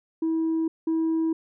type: tone pair in turn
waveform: sine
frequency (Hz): 323.9 / 323.9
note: E4 / E4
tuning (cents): -30 / -30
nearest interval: unison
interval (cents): 0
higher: neither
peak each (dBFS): -20 / -19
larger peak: second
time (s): 0.22-0.68 / 0.87-1.33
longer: neither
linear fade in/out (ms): 5
effects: tanh soft clip ceiling -20 dBFS